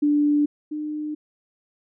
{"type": "tone pair in turn", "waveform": "sine", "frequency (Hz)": [293.7, 302.3], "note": ["D4", "D#4"], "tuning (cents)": [0, -50], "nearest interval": "unison", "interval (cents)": 50, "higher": "second", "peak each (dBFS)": [-16, -26], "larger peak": "first", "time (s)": [[0.02, 0.46], [0.71, 1.15]], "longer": "neither", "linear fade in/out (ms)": 10, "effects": []}